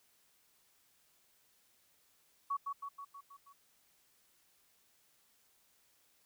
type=tone with echo; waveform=sine; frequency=1121 Hz; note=C#6; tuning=19 cents sharp; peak=-32 dBFS; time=2.5-2.57 s; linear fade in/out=10 ms; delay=160 ms; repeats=6; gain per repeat=-4 dB; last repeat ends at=3.53 s; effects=white hiss -71 dBFS RMS until 6.25 s